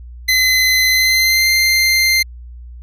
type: tone with pitch glide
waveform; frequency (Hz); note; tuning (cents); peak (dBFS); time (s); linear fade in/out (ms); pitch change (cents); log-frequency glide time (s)
25% pulse; 2039 to 2090; C7 to C7; -45 to -2; -7; 0.28-2.23; 10; +43; 0.9-1.49
effects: added 60 Hz sine -31 dBFS peak until 2.82 s